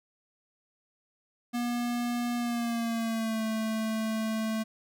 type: tone with pitch glide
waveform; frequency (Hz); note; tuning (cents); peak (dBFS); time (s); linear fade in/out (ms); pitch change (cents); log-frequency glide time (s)
square; 240.4 to 220.4; B3 to A3; -46 to +3; -29; 1.53-4.64; 20; -151; 2.36-3.43
effects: none